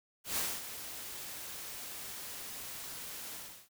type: noise with ADSR envelope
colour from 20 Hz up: white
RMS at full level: -33 dBFS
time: 0.24-3.69 s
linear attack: 130 ms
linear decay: 240 ms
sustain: -11 dB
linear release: 340 ms
effects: none